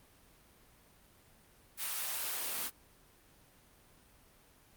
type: noise with high-pass filter sweep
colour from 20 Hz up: white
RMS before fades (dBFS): -37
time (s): 1.77-2.71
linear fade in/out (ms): 50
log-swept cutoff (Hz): 1200 to 220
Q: 0.75
effects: pink hiss -63 dBFS RMS until 4.76 s + Opus 32 kbps